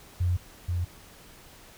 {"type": "tone pair in turn", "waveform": "sine", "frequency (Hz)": [89, 87.83], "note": ["F2", "F2"], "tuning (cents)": [33, 10], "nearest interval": "unison", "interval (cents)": 23, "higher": "first", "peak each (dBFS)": [-22, -25], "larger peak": "first", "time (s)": [[0.2, 0.37], [0.68, 0.85]], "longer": "neither", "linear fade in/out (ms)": 10, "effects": ["pink hiss -51 dBFS RMS until 1.77 s"]}